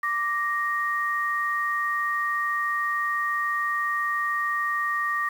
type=tone pair together; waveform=sine; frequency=1173.2 / 1867 Hz; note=D6 / A#6; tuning=-2 / +2 cents; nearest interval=minor sixth; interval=804 cents; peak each=-26 dBFS; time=0.03-5.29 s; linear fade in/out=5 ms; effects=8-bit